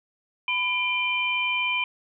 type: tone cluster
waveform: sine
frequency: 996 / 2383 / 3070 Hz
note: B5 / D7 / G7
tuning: +14 / +25 / -37 cents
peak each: -30 / -24 / -30 dBFS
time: 0.48-1.84 s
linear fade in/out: 2 ms
effects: none